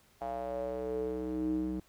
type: tone with band-pass filter sweep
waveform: square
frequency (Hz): 62.8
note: B1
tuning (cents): +30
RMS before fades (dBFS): -35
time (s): 0.21-1.8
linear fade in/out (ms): 5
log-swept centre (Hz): 730 to 260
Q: 6.3
effects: pink hiss -65 dBFS RMS until 1.88 s